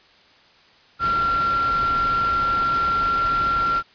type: tone in noise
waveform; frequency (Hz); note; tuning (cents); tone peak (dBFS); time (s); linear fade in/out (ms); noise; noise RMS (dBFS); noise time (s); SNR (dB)
sine; 1371; F6; -32; -18; 0.99-3.83; 50; pink; -31; 0.99-3.83; +10
effects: white hiss -53 dBFS RMS until 3.94 s + resampled to 11025 Hz